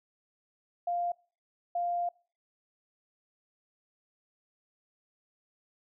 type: tone bursts at uneven times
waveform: sine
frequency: 698.5 Hz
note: F5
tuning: in tune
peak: -28 dBFS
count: 2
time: 0.87-1.12 / 1.75-2.09 s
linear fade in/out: 5 ms
effects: noise-tail reverb RT60 0.4 s tail -25 dB re dry